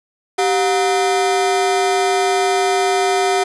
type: ring-modulated tone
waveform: 40% pulse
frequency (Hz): 554.4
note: C#5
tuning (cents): 0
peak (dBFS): -10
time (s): 0.38-3.44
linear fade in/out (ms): 10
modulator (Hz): 166
effects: resampled to 24000 Hz + 7-bit